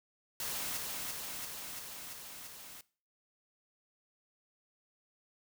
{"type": "noise with echo", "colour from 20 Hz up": "white", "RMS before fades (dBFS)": -38, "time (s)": [0.4, 0.77], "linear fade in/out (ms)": 2, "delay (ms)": 340, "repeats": 6, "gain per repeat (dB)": -2, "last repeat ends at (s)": 2.81, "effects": ["noise-tail reverb RT60 0.4 s tail -20 dB re dry"]}